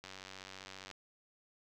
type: click train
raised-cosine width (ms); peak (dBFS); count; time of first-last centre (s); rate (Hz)
0.2; -30; 84; 0.04-0.913; 95.1
effects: none